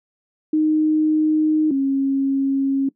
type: tone pair in turn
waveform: sine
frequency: 309.5 / 272.4 Hz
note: D#4 / C#4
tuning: -9 / -30 cents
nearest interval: major second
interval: 221 cents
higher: first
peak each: -14 / -16 dBFS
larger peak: first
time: 0.53-1.71 / 1.71-2.89 s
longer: neither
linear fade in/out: 5 ms
effects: noise-tail reverb RT60 0.1 s tail -19 dB re dry